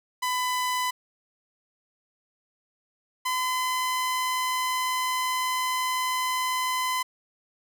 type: tone pair in turn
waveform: sawtooth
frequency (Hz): 1003 / 1018.2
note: B5 / C6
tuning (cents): +26 / -47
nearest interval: unison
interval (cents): 27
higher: second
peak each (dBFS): -21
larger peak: neither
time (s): 0.22-0.91 / 3.25-7.03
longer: second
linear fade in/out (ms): 10
effects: none